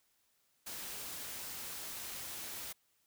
white noise, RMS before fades -44 dBFS, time 0.66-2.73 s, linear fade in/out 10 ms, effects white hiss -75 dBFS RMS until 3.06 s

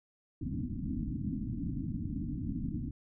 white low-pass noise, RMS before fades -36 dBFS, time 0.41-2.91 s, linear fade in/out 5 ms, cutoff 300 Hz, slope 96 dB/octave, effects none

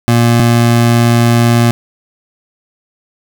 25% pulse tone pair in turn, 118 / 118 Hz, A#2 / A#2, +22 / +22 cents, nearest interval unison, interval 0 cents, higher neither, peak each -3 dBFS, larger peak neither, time 0.08-0.4 / 0.4-1.71 s, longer second, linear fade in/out 0 ms, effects none

